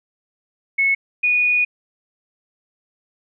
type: tone pair in turn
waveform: sine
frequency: 2196 / 2463 Hz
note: C#7 / D#7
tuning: -17 / -18 cents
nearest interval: major second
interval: 199 cents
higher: second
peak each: -14 dBFS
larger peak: neither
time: 0.78-0.95 / 1.23-1.65 s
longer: second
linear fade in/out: 10 ms
effects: none